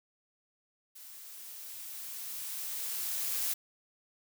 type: noise with level ramp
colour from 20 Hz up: blue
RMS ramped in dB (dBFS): -50 to -32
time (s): 0.95-3.54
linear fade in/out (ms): 10
effects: none